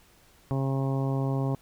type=harmonic tone; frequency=135.2 Hz; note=C#3; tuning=43 cents flat; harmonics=1 / 2 / 3 / 4 / 5 / 6 / 7 / 8; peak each=-26 / -32 / -36 / -38 / -40 / -42 / -43 / -44 dBFS; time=0.51-1.55 s; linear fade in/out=0 ms; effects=pink hiss -59 dBFS RMS until 1.61 s